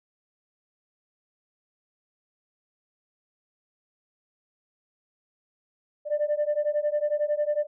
sine beating tone pair, 589 / 600 Hz, D5 / D5, +5 / +37 cents, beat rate 11 Hz, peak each -25 dBFS, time 6.05-7.67 s, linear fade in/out 50 ms, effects tanh soft clip ceiling -18 dBFS

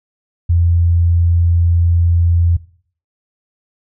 sine tone, 85.4 Hz, F2, 38 cents flat, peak -9 dBFS, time 0.49-2.57 s, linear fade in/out 10 ms, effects noise-tail reverb RT60 0.5 s tail -19 dB re dry

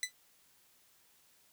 15% pulse tone with exponential decay, 2000 Hz, B6, 21 cents sharp, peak -22 dBFS, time 0.03-0.12 s, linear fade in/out 1 ms, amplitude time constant 18 ms, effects white hiss -67 dBFS RMS until 1.52 s

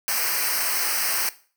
white noise with comb filter, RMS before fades -24 dBFS, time 0.08-1.29 s, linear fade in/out 0 ms, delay 0.28 ms, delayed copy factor -0.95, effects noise-tail reverb RT60 0.4 s tail -17 dB re dry

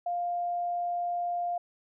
sine tone, 701 Hz, F5, 6 cents sharp, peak -28 dBFS, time 0.06-1.58 s, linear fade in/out 5 ms, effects none

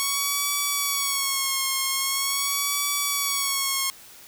5% pulse tone with vibrato, 1108.7 Hz, C#6, in tune, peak -11 dBFS, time 0-3.9 s, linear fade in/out 0 ms, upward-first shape sine, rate 0.43 Hz, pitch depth 54 cents each way, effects white hiss -47 dBFS RMS until 4.27 s

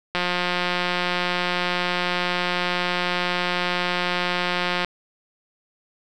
click train, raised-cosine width 0.3 ms, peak -7 dBFS, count 837, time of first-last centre 0.15-4.847 s, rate 178 Hz, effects none

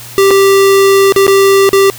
square tone with dropouts, 392 Hz, G4, in tune, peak -5 dBFS, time 0.18-1.9 s, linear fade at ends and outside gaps 0 ms, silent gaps 0.307-0.311 / 1.123-1.162 / 1.267-1.279 / 1.691-1.731 s, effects added 119 Hz sine -34 dBFS peak until 1.98 s + white hiss -30 dBFS RMS until 1.98 s

